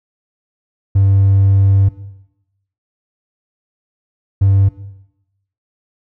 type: tone pair in turn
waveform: triangle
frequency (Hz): 98 / 98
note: G2 / G2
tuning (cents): 0 / 0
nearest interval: unison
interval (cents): 0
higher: neither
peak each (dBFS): -5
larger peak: neither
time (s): 0.95-1.89 / 4.41-4.69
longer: first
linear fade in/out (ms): 10
effects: noise-tail reverb RT60 0.9 s tail -17 dB re dry + tanh soft clip ceiling -2 dBFS